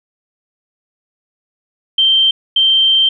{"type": "tone pair in turn", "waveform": "sine", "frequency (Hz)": [3136, 3136], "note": ["G7", "G7"], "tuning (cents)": [0, 0], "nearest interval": "unison", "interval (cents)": 0, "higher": "neither", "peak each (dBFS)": -8, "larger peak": "neither", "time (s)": [[1.98, 2.31], [2.56, 3.09]], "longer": "second", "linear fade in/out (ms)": 5, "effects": []}